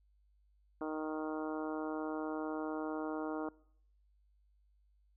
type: harmonic tone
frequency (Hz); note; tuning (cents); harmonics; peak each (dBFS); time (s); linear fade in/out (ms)
155.56; D#3; 0; 2 / 3 / 4 / 5 / 6 / 7 / 8 / 9; -39 / -43 / -45 / -47 / -49 / -50 / -51 / -52; 0.81-3.49; 2
effects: noise-tail reverb RT60 0.7 s tail -24 dB re dry + added 50 Hz sine -67 dBFS peak until 5.16 s